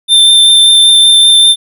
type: tone with vibrato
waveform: square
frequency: 3572 Hz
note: A7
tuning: 25 cents sharp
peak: -3 dBFS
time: 0.08-1.56 s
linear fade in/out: 50 ms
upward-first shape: triangle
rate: 5.2 Hz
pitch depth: 11 cents each way
effects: none